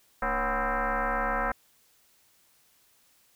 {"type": "tone with frequency modulation", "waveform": "sine", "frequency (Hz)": 291.7, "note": "D4", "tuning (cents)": -12, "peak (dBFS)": -25, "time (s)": [0.22, 1.52], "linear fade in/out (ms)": 5, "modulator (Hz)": 258, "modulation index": 5.8, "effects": ["white hiss -64 dBFS RMS until 3.35 s"]}